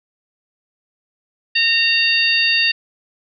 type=harmonic tone; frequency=920 Hz; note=A#5; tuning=23 cents flat; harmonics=2 / 3 / 4 / 5; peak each=-20 / -16 / -22 / -19 dBFS; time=1.55-2.72 s; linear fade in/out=10 ms; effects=none